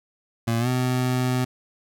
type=tone with pitch glide; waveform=25% pulse; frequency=115.4 to 126.57 Hz; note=A#2 to B2; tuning=-17 to +43 cents; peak=-17 dBFS; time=0.47-1.45 s; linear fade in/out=10 ms; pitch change=+160 cents; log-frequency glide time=0.59-0.68 s; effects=none